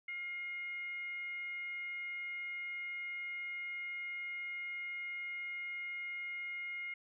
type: tone with frequency modulation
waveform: sine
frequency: 2137 Hz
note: C7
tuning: 36 cents sharp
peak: -39 dBFS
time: 0.08-6.94 s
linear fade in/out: 5 ms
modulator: 732 Hz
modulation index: 0.27
effects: none